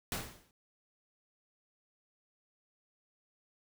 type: noise with exponential decay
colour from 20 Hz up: pink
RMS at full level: -33 dBFS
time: 0.12-0.51 s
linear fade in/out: 1 ms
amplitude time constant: 83 ms
effects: none